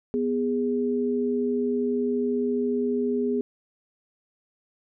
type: tone pair together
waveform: sine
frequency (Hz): 246.9 / 412.2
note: B3 / G#4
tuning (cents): 0 / -13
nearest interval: major sixth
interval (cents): 887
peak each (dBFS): -25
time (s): 0.14-3.41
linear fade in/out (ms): 0
effects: none